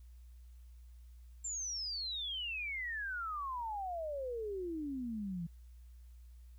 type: exponential sweep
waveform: sine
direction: down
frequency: 7420 to 163.1 Hz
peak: -37 dBFS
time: 1.44-5.47 s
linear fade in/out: 10 ms
effects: added 60 Hz sine -52 dBFS peak until 6.58 s + white hiss -75 dBFS RMS until 6.58 s